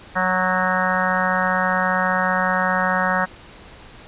harmonic tone with a mistuned harmonic, 185 Hz, F#3, in tune, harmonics 1 / 3 / 4 / 5 / 6 / 7 / 8 / 9 / 10, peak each -26 / -26 / -26 / -26 / -26 / -26 / -26 / -26 / -26 dBFS, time 0.15-3.26 s, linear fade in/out 20 ms, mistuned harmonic 9, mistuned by -31 cents, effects pink hiss -43 dBFS RMS until 4.07 s + resampled to 8000 Hz

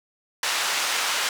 pink band-pass noise, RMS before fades -25 dBFS, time 0.43-1.29 s, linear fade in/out 2 ms, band 1100 to 7700 Hz, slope 12 dB/octave, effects none

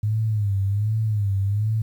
sine tone with vibrato, 103.83 Hz, G#2, in tune, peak -19 dBFS, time 0.03-1.82 s, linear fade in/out 5 ms, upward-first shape sine, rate 1.3 Hz, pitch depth 110 cents each way, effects 9-bit

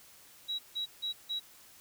sine tone bursts, 3874 Hz, B7, 34 cents flat, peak -32 dBFS, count 4, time 0.48-1.4 s, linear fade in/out 20 ms, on 110 ms, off 160 ms, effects white hiss -57 dBFS RMS until 1.8 s

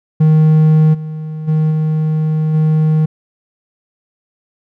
triangle tone with level steps, 156 Hz, D#3, 5 cents sharp, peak -4 / -19 / -8 / -10 / -7 dBFS, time 0.2-3.06 s, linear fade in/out 10 ms, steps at 0.93 / 1.47 / 1.7 / 2.53 s, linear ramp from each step 20 ms, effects none

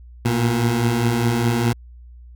20% pulse beating tone pair, 114.2 / 119.1 Hz, A#2 / A#2, -35 / +38 cents, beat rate 4.9 Hz, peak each -19 / -13 dBFS, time 0.25-1.73 s, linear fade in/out 5 ms, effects added 60 Hz sine -39 dBFS peak until 2.35 s

